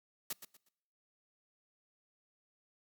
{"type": "noise with echo", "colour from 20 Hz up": "white", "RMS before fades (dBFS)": -38, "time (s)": [0.3, 0.33], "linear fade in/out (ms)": 5, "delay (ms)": 120, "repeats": 3, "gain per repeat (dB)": -11, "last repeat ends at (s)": 0.69, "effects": ["noise-tail reverb RT60 0.9 s tail -26 dB re dry", "high-pass 100 Hz 12 dB/octave"]}